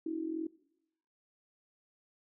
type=tone with amplitude modulation; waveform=sine; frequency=322.8 Hz; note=E4; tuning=36 cents flat; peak=-30 dBFS; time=0.06-0.47 s; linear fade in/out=5 ms; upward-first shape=sine; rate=42.8 Hz; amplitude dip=75%; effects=noise-tail reverb RT60 0.8 s tail -20 dB re dry